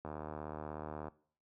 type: click train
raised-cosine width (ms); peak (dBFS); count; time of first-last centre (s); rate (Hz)
1; -28; 80; 0.05-1.083; 76.5
effects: noise-tail reverb RT60 0.5 s tail -20 dB re dry + high-pass 60 Hz 12 dB/octave